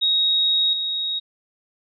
sine tone with level steps, 3774 Hz, A#7, 21 cents sharp, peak -16 / -22 dBFS, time 0.01-1.2 s, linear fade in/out 20 ms, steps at 0.73 s, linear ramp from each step 2 ms, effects none

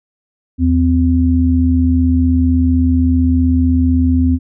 sine tone pair together, 80.4 / 256.9 Hz, E2 / C4, -43 / -32 cents, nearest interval octave + minor sixth, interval 2011 cents, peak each -12 dBFS, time 0.58-4.39 s, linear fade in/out 50 ms, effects none

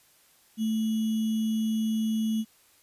sine tone with sample-and-hold, 220 Hz, A3, in tune, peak -24 dBFS, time 0.57-2.45 s, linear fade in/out 50 ms, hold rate 3150 Hz, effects white hiss -61 dBFS RMS until 2.82 s + resampled to 32000 Hz

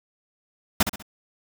pink noise with echo, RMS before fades -18 dBFS, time 0.8-0.83 s, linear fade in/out 5 ms, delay 65 ms, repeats 3, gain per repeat -8 dB, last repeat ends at 1.025 s, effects none

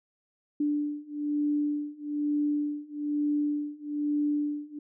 sine beating tone pair, 293.7 / 294.8 Hz, D4 / D4, 0 / +7 cents, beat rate 1.1 Hz, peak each -30 / -29 dBFS, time 0.6-4.79 s, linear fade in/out 5 ms, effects none

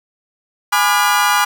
35% pulse chord, G# diminished seventh, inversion none, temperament just, 830.6 / 996.7 / 1196.1 / 1435.3 Hz, G#5 / B5 / D6 / F6, 0 / +16 / +31 / +47 cents, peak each -16 dBFS, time 0.72-1.45 s, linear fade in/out 10 ms, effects none

